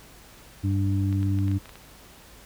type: harmonic tone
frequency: 98 Hz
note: G2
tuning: in tune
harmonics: 1 / 2 / 3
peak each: -22 / -32 / -29 dBFS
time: 0.63-1.59 s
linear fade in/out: 20 ms
type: clicks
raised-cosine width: 0.3 ms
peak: -27 dBFS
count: 8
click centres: 1.127 / 1.23 / 1.388 / 1.481 / 1.515 / 1.657 / 1.693 / 1.756 s
effects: added 50 Hz sine -54 dBFS peak until 2.45 s + pink hiss -50 dBFS RMS until 2.45 s